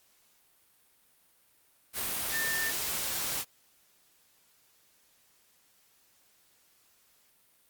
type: tone in noise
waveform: sine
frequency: 1795 Hz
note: A6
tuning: 34 cents sharp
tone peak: -31 dBFS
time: 2.31-2.73 s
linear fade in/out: 50 ms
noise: white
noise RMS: -33 dBFS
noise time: 1.93-3.45 s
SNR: -1 dB
effects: white hiss -66 dBFS RMS until 7.69 s + Opus 48 kbps